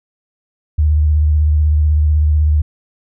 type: tone with vibrato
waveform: sine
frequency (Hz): 75.9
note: D#2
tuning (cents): -42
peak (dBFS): -9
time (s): 0.78-2.62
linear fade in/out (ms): 10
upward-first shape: triangle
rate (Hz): 16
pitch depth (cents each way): 53
effects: none